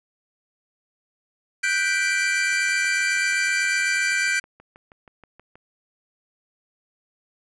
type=chord; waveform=45% pulse; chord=G major seventh; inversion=third; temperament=equal; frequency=1480 / 1568 / 1975.5 / 2349 Hz; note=F#6 / G6 / B6 / D7; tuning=0 / 0 / 0 / 0 cents; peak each=-28 / -24 / -29 / -24 dBFS; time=1.63-4.4 s; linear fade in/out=10 ms
type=click train; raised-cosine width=0.5 ms; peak=-32 dBFS; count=20; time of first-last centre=2.53-5.555 s; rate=6.28 Hz
effects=resampled to 22050 Hz